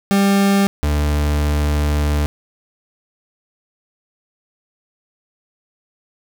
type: tone pair in turn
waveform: 40% pulse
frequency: 198.1 / 73.82 Hz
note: G3 / D2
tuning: +18 / +9 cents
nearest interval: octave + perfect fourth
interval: 1709 cents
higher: first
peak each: -11 / -14 dBFS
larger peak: first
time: 0.11-0.67 / 0.83-2.26 s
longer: second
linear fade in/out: 0 ms
effects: none